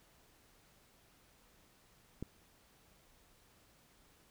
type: click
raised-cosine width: 3 ms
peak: -27 dBFS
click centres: 2.226 s
effects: pink hiss -67 dBFS RMS until 4.3 s